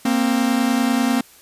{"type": "tone pair together", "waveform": "45% pulse", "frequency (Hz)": [232.6, 262.8], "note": ["A#3", "C4"], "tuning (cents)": [-4, 8], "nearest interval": "major second", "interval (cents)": 212, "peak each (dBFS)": -19, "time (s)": [0.05, 1.21], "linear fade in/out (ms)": 5, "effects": ["white hiss -48 dBFS RMS until 1.41 s", "resampled to 32000 Hz"]}